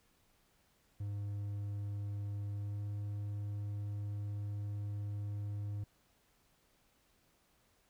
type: tone with pitch glide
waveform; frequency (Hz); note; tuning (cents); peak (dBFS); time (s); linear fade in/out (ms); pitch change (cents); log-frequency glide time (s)
triangle; 101.8 to 102.63; G#2 to G#2; -34 to -20; -35; 1-5.84; 5; +14; 2.57-2.81
effects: pink hiss -72 dBFS RMS until 7.89 s